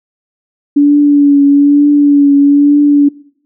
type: tone with vibrato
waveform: sine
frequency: 286.6 Hz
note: D4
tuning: 42 cents flat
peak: -3 dBFS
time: 0.76-3.09 s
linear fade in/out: 10 ms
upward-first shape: triangle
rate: 1.1 Hz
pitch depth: 31 cents each way
effects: noise-tail reverb RT60 0.6 s tail -21 dB re dry